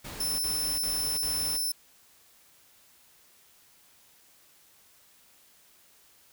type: noise bursts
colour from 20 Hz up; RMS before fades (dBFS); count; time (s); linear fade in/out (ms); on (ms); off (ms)
pink; -41; 4; 0.04-1.572; 10; 350; 44
type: tone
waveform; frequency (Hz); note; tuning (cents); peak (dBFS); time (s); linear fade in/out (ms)
15% pulse; 5320; E8; +15; -22; 0.2-1.72; 5
effects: white hiss -60 dBFS RMS until 6.32 s